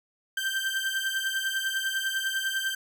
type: beating tone pair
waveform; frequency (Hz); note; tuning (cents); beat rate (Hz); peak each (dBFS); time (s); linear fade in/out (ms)
30% pulse; 1562 / 1572; G6 / G6; -7 / +4; 10; -27 / -28; 0.37-2.75; 5
effects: none